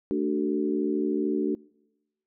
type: harmonic tone with a mistuned harmonic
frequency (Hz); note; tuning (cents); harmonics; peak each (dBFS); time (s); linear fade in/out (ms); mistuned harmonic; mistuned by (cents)
73.42; D2; 0; 3 / 4 / 5 / 6; -31 / -27 / -28 / -35; 0.11-1.55; 0; 5; +45
effects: noise-tail reverb RT60 1.0 s tail -26 dB re dry